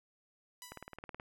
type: tone with exponential decay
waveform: 5% pulse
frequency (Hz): 987.8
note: B5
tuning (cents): 0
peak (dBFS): -33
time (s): 0.62-0.96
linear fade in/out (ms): 1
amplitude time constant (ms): 73
type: click train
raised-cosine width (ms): 0.5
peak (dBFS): -29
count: 10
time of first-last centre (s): 0.72-1.199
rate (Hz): 18.8
effects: none